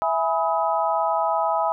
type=chord; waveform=sine; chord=E major seventh; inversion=none; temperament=equal with one note detuned; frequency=659.3 / 830.6 / 987.8 / 1269.2 Hz; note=E5 / G#5 / B5 / D#6; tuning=0 / 0 / 0 / +34 cents; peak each=-24 / -24 / -25 / -27 dBFS; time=0.02-1.72 s; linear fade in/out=0 ms; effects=none